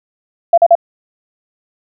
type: tone bursts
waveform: sine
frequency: 680 Hz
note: F5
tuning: 46 cents flat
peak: -3 dBFS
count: 3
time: 0.53-0.753 s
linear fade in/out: 5 ms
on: 47 ms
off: 41 ms
effects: none